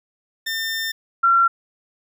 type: tone pair in turn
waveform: 20% pulse / sine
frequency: 1800 / 1366.1 Hz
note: A6 / F6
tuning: +39 / -39 cents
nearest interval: perfect fourth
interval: 478 cents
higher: first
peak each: -18 / -12 dBFS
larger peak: second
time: 0.46-0.92 / 1.23-1.48 s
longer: first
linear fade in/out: 10 ms
effects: none